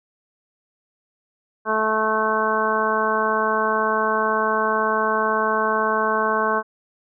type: harmonic tone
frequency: 218 Hz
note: A3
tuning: 16 cents flat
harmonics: 1 / 2 / 3 / 4 / 5 / 6 / 7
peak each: -30 / -25 / -26 / -27 / -22 / -31 / -25 dBFS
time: 1.65-6.63 s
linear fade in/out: 50 ms
effects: none